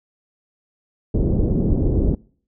pink low-pass noise, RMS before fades -18 dBFS, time 1.14-2.15 s, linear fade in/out 5 ms, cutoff 420 Hz, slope 24 dB/octave, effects noise-tail reverb RT60 0.5 s tail -24 dB re dry

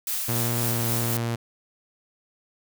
blue noise with tremolo, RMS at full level -27 dBFS, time 0.07-1.17 s, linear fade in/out 2 ms, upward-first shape triangle, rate 3.8 Hz, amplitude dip 35%
sawtooth tone with pitch glide, 118.5 to 116.94 Hz, A#2 to A#2, +29 to +6 cents, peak -21 dBFS, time 0.28-1.36 s, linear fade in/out 10 ms, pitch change -23 cents, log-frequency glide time 0.41-0.88 s
effects none

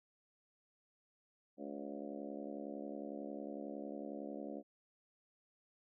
harmonic tone with a mistuned harmonic, 71 Hz, C#2, 42 cents sharp, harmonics 3 / 4 / 5 / 6 / 7 / 8 / 9 / 10, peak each -49 / -47 / -51 / -54 / -53 / -51 / -55 / -57 dBFS, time 1.57-4.63 s, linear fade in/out 50 ms, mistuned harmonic 7, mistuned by +47 cents, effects none

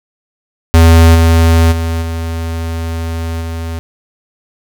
square tone with level steps, 82.41 Hz, E2, in tune, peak -3 / -6 / -14 / -17 / -19 dBFS, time 0.74-3.79 s, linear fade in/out 0 ms, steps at 1.14 / 1.71 / 2.01 / 3.4 s, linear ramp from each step 20 ms, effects none

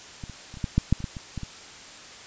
clicks, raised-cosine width 5 ms, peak -23 / -27 / -29 / -28 / -14 / -7 / -6 / -25 / -17 / -23 / -19 / -21 dBFS, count 12, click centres 0.238 / 0.297 / 0.541 / 0.572 / 0.642 / 0.78 / 0.926 / 1.004 / 1.042 / 1.168 / 1.377 / 1.433 s, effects white hiss -44 dBFS RMS until 2.26 s + resampled to 16000 Hz

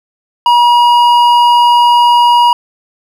sine tone with hard clipping, 959 Hz, A#5, 49 cents sharp, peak -6 dBFS, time 0.46-2.53 s, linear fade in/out 2 ms, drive 8 dB, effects none

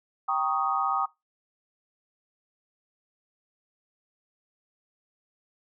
sine chord, Eb dominant seventh, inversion first, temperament equal, 784 / 932.3 / 1108.7 / 1244.5 Hz, G5 / Bb5 / Db6 / Eb6, 0 / 0 / 0 / 0 cents, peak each -29 / -33 / -31 / -27 dBFS, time 0.28-1.06 s, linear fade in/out 10 ms, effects noise-tail reverb RT60 0.2 s tail -20 dB re dry

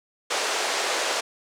pink band-pass noise, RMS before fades -26 dBFS, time 0.3-1.21 s, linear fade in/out 10 ms, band 440 to 8100 Hz, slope 24 dB/octave, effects none

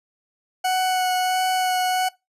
40% pulse tone with vibrato, 740 Hz, F#5, in tune, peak -18 dBFS, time 0.64-2.09 s, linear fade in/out 10 ms, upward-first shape sine, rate 1.5 Hz, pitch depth 11 cents each way, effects noise-tail reverb RT60 0.2 s tail -20 dB re dry + resampled to 32000 Hz

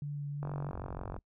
sine tone with vibrato, 144.5 Hz, D3, 28 cents flat, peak -35 dBFS, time 0.02-0.71 s, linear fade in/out 2 ms, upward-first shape triangle, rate 2.9 Hz, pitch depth 14 cents each way
click train, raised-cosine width 1 ms, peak -27 dBFS, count 35, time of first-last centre 0.43-1.164 s, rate 46.3 Hz
white low-pass noise, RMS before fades -43 dBFS, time 0.74-1.19 s, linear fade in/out 2 ms, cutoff 120 Hz, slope 24 dB/octave
effects noise-tail reverb RT60 0.1 s tail -25 dB re dry

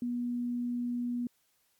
sine tone, 242.4 Hz, B3, 32 cents flat, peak -30 dBFS, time 0.02-1.27 s, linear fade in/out 2 ms, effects white hiss -72 dBFS RMS until 1.79 s + MP3 96 kbps

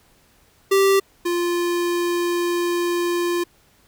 square tone pair in turn, 390.8 / 348.2 Hz, G4 / F4, -5 / -5 cents, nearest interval major second, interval 200 cents, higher first, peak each -14 / -20 dBFS, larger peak first, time 0.71-1 / 1.25-3.44 s, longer second, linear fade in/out 10 ms, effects pink hiss -57 dBFS RMS until 3.87 s

